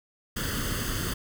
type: noise with comb filter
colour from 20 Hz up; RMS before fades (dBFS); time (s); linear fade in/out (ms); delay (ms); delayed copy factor
pink; -30; 0.36-1.14; 10; 0.63; +0.75
effects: none